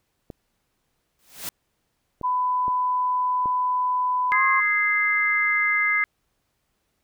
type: clicks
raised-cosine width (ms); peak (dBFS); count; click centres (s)
2; -23; 4; 0.302 / 2.213 / 2.681 / 3.458
type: noise with exponential growth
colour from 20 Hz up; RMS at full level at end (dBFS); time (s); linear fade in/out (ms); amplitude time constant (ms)
white; -28; 1.19-1.49; 1; 65
type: tone with pitch glide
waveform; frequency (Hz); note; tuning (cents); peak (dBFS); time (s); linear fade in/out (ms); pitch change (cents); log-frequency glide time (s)
sine; 1000 to 1071.8; B5 to C6; +21 to +41; -20; 2.23-4.61; 20; +120; 4.32-4.42
type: harmonic tone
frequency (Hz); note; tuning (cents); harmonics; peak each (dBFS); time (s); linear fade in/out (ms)
415.3; G#4; 0; 3 / 4 / 5; -28 / -25 / -20; 4.32-6.04; 0
effects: pink hiss -73 dBFS RMS until 7.03 s